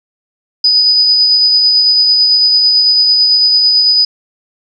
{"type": "tone with tremolo", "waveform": "sine", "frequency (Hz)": 4978, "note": "D#8", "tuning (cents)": 0, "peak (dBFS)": -5, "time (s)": [0.64, 4.05], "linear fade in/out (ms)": 5, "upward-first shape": "sine", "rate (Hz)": 9, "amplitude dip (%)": 25, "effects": []}